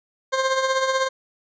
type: tone with tremolo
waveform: 20% pulse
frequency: 528 Hz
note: C5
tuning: 16 cents sharp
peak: -12 dBFS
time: 0.32-1.09 s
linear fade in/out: 20 ms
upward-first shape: triangle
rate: 16 Hz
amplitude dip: 60%
effects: resampled to 16000 Hz